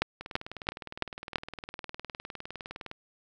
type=two click trains; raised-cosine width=0.3 ms; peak=-9 / -23 dBFS; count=5 / 54; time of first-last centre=0.02-1.358 / 0.21-2.914 s; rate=2.99 / 19.6 Hz; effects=none